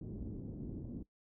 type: low-pass noise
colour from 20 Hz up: white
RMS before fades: -44 dBFS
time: 0.01-1.03 s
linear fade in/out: 5 ms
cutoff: 300 Hz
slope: 24 dB/octave
effects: noise-tail reverb RT60 0.1 s tail -20 dB re dry